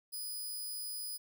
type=tone; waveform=5% pulse; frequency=4978 Hz; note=D#8; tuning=in tune; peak=-32 dBFS; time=0.12-1.18 s; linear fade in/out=20 ms; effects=none